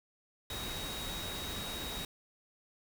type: tone in noise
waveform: sine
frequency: 3789 Hz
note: A#7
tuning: 27 cents sharp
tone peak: -42 dBFS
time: 0.5-2.05 s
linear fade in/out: 2 ms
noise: pink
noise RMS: -41 dBFS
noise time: 0.5-2.05 s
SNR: -4 dB
effects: none